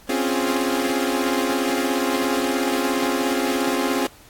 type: chord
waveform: sawtooth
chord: Db major seventh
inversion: third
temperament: equal with one note detuned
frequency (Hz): 261.6 / 278.6 / 349.2 / 415.3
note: C4 / Db4 / F4 / Ab4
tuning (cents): 0 / +9 / 0 / 0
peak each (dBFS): -20 / -22 / -22 / -23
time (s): 0.09-4.07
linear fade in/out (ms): 5
effects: pink hiss -49 dBFS RMS until 4.29 s + AAC 64 kbps